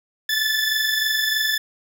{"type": "tone pair together", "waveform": "20% pulse", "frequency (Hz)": [1736.8, 1760], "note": ["A6", "A6"], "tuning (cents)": [-23, 0], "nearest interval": "unison", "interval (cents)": 23, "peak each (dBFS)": [-16, -19], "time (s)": [0.29, 1.58], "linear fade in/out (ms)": 5, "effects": []}